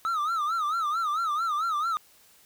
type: tone with vibrato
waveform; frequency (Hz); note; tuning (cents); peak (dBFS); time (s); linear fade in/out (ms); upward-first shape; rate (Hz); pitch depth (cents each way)
triangle; 1269; D#6; +34; -23; 0.05-1.97; 0; sine; 4.5; 140
effects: white hiss -58 dBFS RMS until 2.45 s